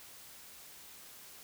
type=silence; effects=white hiss -53 dBFS RMS until 1.43 s